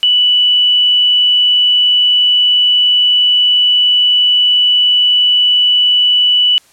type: tone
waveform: sine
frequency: 2963 Hz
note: F#7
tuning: 2 cents sharp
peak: -7 dBFS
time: 0.03-6.58 s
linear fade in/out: 0 ms
effects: white hiss -48 dBFS RMS until 6.72 s + low-pass 10000 Hz 12 dB/octave